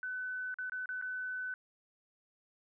sine tone with dropouts, 1506 Hz, F#6, 30 cents sharp, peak -36 dBFS, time 0.03-1.54 s, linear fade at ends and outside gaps 1 ms, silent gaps 0.542-0.586 / 0.697-0.72 / 0.858-0.89 / 1.014-1.023 s, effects none

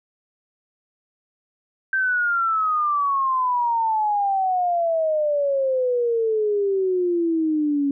sine exponential sweep, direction down, 1568 to 277.2 Hz, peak -18 dBFS, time 1.93-7.91 s, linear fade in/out 2 ms, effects none

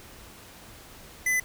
square tone, 2010 Hz, B6, 30 cents sharp, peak -23 dBFS, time 1.26-1.4 s, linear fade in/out 5 ms, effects pink hiss -48 dBFS RMS until 1.44 s

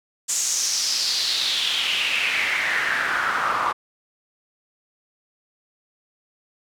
pink noise with band-pass filter sweep, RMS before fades -23 dBFS, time 0.28-3.73 s, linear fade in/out 20 ms, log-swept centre 7300 to 1100 Hz, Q 4.3, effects none

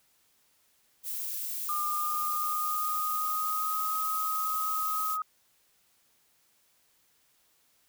violet noise, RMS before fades -35 dBFS, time 1.03-5.18 s, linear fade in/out 50 ms
sine tone with pitch glide, 1209 to 1260.3 Hz, D6 to D#6, +50 to +22 cents, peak -29 dBFS, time 1.69-5.22 s, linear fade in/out 2 ms, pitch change +72 cents, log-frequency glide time 1.88-3.91 s
effects white hiss -68 dBFS RMS until 7.88 s

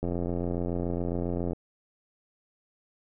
click train, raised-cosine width 2 ms, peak -18 dBFS, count 132, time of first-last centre 0.03-1.532 s, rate 87.2 Hz, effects none

